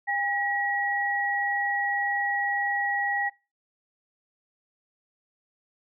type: tone pair together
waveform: sine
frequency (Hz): 807.8 / 1914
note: G#5 / A#6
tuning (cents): -48 / +45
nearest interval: octave + minor third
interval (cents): 1493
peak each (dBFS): -28 / -26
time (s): 0.07-3.3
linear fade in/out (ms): 20
effects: noise-tail reverb RT60 0.3 s tail -26 dB re dry